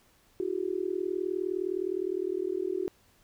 sine tone with amplitude modulation, 370 Hz, F#4, in tune, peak -24 dBFS, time 0.4-2.88 s, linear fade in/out 0 ms, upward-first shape sine, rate 39.6 Hz, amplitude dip 100%, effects pink hiss -64 dBFS RMS until 3.23 s

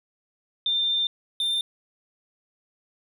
sine / triangle tone pair in turn, 3593 / 3593 Hz, A7 / A7, +36 / +36 cents, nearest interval unison, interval 0 cents, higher neither, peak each -21 dBFS, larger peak neither, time 0.66-1.07 / 1.4-1.61 s, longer first, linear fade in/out 2 ms, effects none

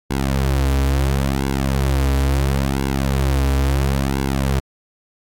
sawtooth tone with flanger, 67.7 Hz, C#2, 40 cents flat, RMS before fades -18 dBFS, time 0.1-4.6 s, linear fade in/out 10 ms, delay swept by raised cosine 1.6 to 5.6 ms, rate 0.73 Hz, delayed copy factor -0.85, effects AAC 64 kbps

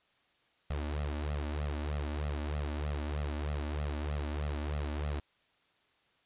sawtooth tone with flanger, 73.7 Hz, D2, 7 cents sharp, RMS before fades -35 dBFS, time 0.7-5.2 s, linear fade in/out 5 ms, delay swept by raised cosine 1.5 to 3.5 ms, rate 3.2 Hz, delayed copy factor +0.95, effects white hiss -70 dBFS RMS until 6.25 s + resampled to 8000 Hz

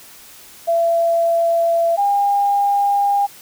sine tone pair in turn, 673 / 806.6 Hz, E5 / G5, +36 / +49 cents, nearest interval minor third, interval 313 cents, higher second, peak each -13 dBFS, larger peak neither, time 0.67-1.97 / 1.97-3.27 s, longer neither, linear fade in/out 20 ms, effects white hiss -42 dBFS RMS until 3.41 s

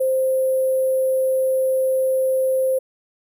sine tone with sample-and-hold, 523.3 Hz, C5, in tune, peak -16 dBFS, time 0-2.79 s, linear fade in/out 10 ms, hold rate 11025 Hz, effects none

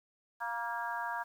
harmonic tone with a mistuned harmonic, 233.1 Hz, A#3, in tune, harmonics 3 / 4 / 5 / 6 / 7, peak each -42 / -37 / -44 / -44 / -40 dBFS, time 0.4-1.24 s, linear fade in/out 20 ms, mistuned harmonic 4, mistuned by +25 cents, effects 10-bit

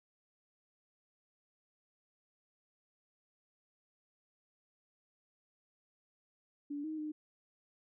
sine tone with pitch steps, 288.9 / 312.8 / 304.8 Hz, D4 / D#4 / D#4, -28 / +9 / -36 cents, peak -37 dBFS, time 6.7-7.12 s, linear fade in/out 10 ms, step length 140 ms, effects none

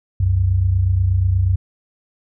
sine tone pair together, 65.99 / 94.3 Hz, C2 / F#2, +15 / +33 cents, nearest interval tritone, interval 618 cents, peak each -20 / -14 dBFS, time 0.2-1.56 s, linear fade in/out 5 ms, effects none

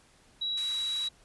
sine tone, 3889 Hz, B7, 27 cents flat, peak -29 dBFS, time 0.41-1.09 s, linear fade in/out 10 ms
white high-pass noise, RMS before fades -43 dBFS, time 0.57-1.08 s, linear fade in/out 5 ms, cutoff 930 Hz, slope 96 dB/octave
effects pink hiss -61 dBFS RMS until 1.24 s + resampled to 24000 Hz

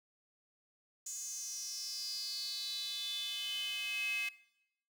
square tone with high-pass filter sweep, 233.1 Hz, A#3, in tune, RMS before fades -40 dBFS, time 1.06-4.29 s, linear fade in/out 5 ms, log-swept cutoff 6900 to 2400 Hz, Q 8.2, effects noise-tail reverb RT60 0.8 s tail -19 dB re dry

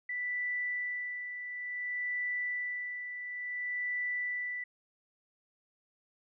sine tone with tremolo, 1975.5 Hz, B6, in tune, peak -31 dBFS, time 0.09-4.64 s, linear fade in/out 5 ms, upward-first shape sine, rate 0.57 Hz, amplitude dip 55%, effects none

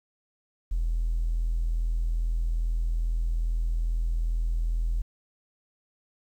triangle tone, 41.2 Hz, E1, in tune, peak -20 dBFS, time 0.71-5.02 s, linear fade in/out 10 ms, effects tanh soft clip ceiling -21 dBFS + 10-bit

